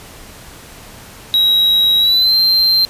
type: tone with pitch glide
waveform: triangle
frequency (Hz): 3842 to 4142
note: B7 to C8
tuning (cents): -48 to -18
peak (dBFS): -8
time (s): 1.34-2.85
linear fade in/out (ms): 0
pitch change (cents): +130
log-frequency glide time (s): 1.98-2.35
effects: pink hiss -37 dBFS RMS until 2.89 s + resampled to 32000 Hz